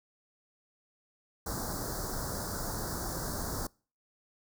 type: band-stop noise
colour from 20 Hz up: pink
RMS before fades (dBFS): -36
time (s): 1.46-3.67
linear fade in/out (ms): 5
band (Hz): 1600 to 4500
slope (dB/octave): 48
effects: noise-tail reverb RT60 0.4 s tail -26 dB re dry